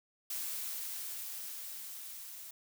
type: noise with level ramp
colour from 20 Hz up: blue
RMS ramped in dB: -38 to -48 dBFS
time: 0.3-2.51 s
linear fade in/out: 5 ms
effects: none